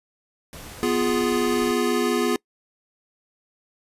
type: noise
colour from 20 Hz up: pink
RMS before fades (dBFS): -40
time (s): 0.53-1.71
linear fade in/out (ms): 0
type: chord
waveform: square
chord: F diminished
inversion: second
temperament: equal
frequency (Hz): 246.9 / 349.2 / 415.3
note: Cb4 / F4 / Ab4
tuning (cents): 0 / 0 / 0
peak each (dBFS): -25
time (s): 0.83-2.36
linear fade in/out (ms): 0
effects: noise-tail reverb RT60 0.1 s tail -25 dB re dry + resampled to 32000 Hz